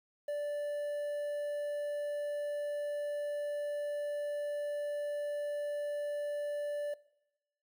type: tone with quantisation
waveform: triangle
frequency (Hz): 585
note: D5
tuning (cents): -7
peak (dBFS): -31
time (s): 0.28-6.94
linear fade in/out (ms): 5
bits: 10
effects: noise-tail reverb RT60 0.8 s tail -20 dB re dry